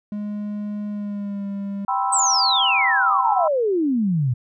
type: tone with pitch glide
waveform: triangle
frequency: 207.7 to 199.24 Hz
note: G#3 to G3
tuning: 0 to +28 cents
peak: -23 dBFS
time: 0.12-1.85 s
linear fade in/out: 2 ms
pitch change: -72 cents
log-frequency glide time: 0.89-1.46 s
type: chord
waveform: sine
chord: C major seventh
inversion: second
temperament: equal with one note detuned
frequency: 784 / 987.8 / 1054.4 / 1318.5 Hz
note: G5 / B5 / C6 / E6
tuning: 0 / 0 / +13 / 0 cents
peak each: -23 / -23 / -27 / -27 dBFS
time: 1.88-3.48 s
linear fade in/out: 5 ms
type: exponential sweep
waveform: sine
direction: down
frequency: 8372 to 116.54 Hz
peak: -17 dBFS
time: 2.12-4.34 s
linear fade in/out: 10 ms
effects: none